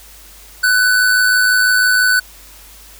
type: tone with amplitude modulation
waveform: square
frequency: 1498 Hz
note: F#6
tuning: 21 cents sharp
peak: -9 dBFS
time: 0.63-2.2 s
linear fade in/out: 10 ms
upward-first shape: sine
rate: 106 Hz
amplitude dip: 40%
effects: added 50 Hz sine -43 dBFS peak until 2.99 s + white hiss -41 dBFS RMS until 2.99 s